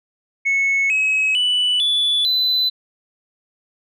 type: tone with pitch steps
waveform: sine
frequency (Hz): 2200 / 2557 / 2971 / 3452 / 4012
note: C#7 / D#7 / F#7 / A7 / B7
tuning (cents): -14 / +47 / +6 / -34 / +26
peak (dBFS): -13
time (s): 0.45-2.7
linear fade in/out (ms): 20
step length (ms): 450
effects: tanh soft clip ceiling -13 dBFS